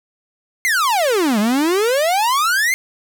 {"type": "exponential two-way sweep", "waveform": "45% pulse", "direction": "down then up", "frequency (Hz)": [2152, 200.8, 2152], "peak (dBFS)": -14, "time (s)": [0.65, 2.74], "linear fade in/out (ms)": 0, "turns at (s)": 1.39, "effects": []}